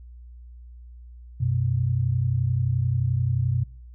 sine tone pair together, 94.5 / 125.98 Hz, F#2 / B2, +37 / +35 cents, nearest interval perfect fourth, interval 498 cents, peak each -25 / -22 dBFS, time 1.4-3.64 s, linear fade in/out 10 ms, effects noise-tail reverb RT60 0.5 s tail -23 dB re dry + added 60 Hz sine -41 dBFS peak until 3.94 s

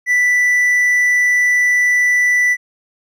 triangle tone, 1975.5 Hz, B6, in tune, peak -9 dBFS, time 0.06-2.57 s, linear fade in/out 50 ms, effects none

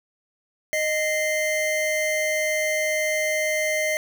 square tone pair together, 618.9 / 2083 Hz, D#5 / C7, -9 / -8 cents, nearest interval octave + major sixth, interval 2101 cents, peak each -25 dBFS, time 0.73-3.97 s, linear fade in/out 0 ms, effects none

